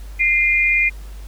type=tone pair together; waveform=sine; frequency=2088 / 2430 Hz; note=C7 / D#7; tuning=-4 / -42 cents; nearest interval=minor third; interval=262 cents; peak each=-16 dBFS; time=0.19-0.9 s; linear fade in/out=20 ms; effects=added 50 Hz sine -31 dBFS peak until 1.27 s + pink hiss -47 dBFS RMS until 1.27 s